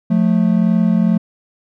triangle tone pair together, 177.86 / 220 Hz, F3 / A3, +32 / 0 cents, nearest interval major third, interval 368 cents, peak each -12 dBFS, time 0.1-1.18 s, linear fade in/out 10 ms, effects none

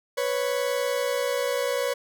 40% pulse tone pair together, 493.9 / 554.4 Hz, B4 / C#5, 0 / 0 cents, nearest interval major second, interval 200 cents, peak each -26 dBFS, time 0.17-1.94 s, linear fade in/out 10 ms, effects none

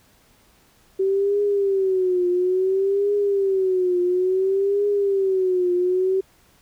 sine tone with vibrato, 381.6 Hz, G4, 47 cents flat, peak -17 dBFS, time 0.99-6.21 s, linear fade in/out 10 ms, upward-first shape triangle, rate 0.58 Hz, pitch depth 130 cents each way, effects pink hiss -57 dBFS RMS until 6.61 s

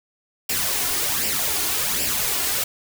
white noise with flanger, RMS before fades -23 dBFS, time 0.49-2.64 s, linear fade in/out 5 ms, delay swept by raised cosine 0.39 to 2.89 ms, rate 1.3 Hz, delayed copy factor +0.55, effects none

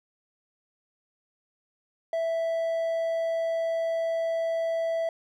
triangle tone, 659.3 Hz, E5, in tune, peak -23 dBFS, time 2.13-5.09 s, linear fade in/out 2 ms, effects none

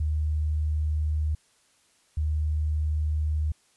sine tone pair in turn, 76.5 / 76.5 Hz, D#2 / D#2, -29 / -29 cents, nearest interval unison, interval 0 cents, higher neither, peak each -23 dBFS, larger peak neither, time 0-1.35 / 2.17-3.52 s, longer neither, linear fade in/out 5 ms, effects white hiss -64 dBFS RMS until 3.76 s + resampled to 24000 Hz

